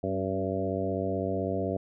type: harmonic tone with a mistuned harmonic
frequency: 95.8 Hz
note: G2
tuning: 39 cents flat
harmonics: 1 / 2 / 3 / 4 / 5 / 6 / 7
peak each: -35 / -35 / -35 / -35 / -35 / -35 / -35 dBFS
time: 0.03-1.77 s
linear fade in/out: 5 ms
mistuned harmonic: 3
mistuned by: -25 cents
effects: none